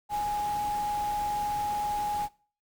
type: tone in noise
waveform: sine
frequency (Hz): 830.6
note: G#5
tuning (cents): 0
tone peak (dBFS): -27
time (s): 0.09-2.29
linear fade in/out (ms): 50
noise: pink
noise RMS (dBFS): -42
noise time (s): 0.09-2.29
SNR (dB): +12
effects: noise-tail reverb RT60 0.4 s tail -21 dB re dry